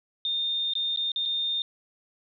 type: tone with dropouts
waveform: sine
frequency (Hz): 3639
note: A#7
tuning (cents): -42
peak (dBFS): -25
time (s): 0.25-1.62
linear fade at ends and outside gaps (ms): 1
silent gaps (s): 0.736-0.753 / 0.961-0.973 / 1.118-1.16 / 1.254-1.258
effects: none